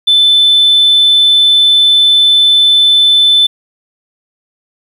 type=tone; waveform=sine; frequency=3520 Hz; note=A7; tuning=in tune; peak=-3 dBFS; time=0.07-3.47 s; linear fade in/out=10 ms; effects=tanh soft clip ceiling -1 dBFS + 7-bit